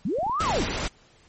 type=linear two-way sweep; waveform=sine; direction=up then down; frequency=147.9 to 1335 to 147.9 Hz; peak=-23 dBFS; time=0.05-0.64 s; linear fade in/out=5 ms; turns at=0.42 s
type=clicks; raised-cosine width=3 ms; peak=-26 dBFS; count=4; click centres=0.186 / 0.231 / 0.266 / 0.297 s
type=noise; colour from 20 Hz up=pink; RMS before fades=-28 dBFS; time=0.4-0.88 s; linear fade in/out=5 ms
effects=pink hiss -57 dBFS RMS until 1.28 s + MP3 32 kbps